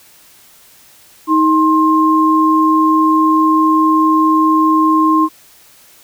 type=tone pair together; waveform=sine; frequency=315.1 / 1059.9 Hz; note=D#4 / C6; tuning=+22 / +22 cents; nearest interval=octave + major sixth; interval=2100 cents; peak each=-11 dBFS; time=1.27-5.29 s; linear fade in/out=50 ms; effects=white hiss -45 dBFS RMS until 6.03 s